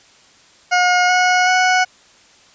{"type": "tone with pitch steps", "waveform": "20% pulse", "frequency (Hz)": [720, 728.8, 737.7], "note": ["F#5", "F#5", "F#5"], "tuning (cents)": [-47, -26, -5], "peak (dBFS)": -7, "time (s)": [0.71, 1.85], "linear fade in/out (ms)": 20, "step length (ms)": 380, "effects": ["white hiss -49 dBFS RMS until 2.54 s", "resampled to 16000 Hz"]}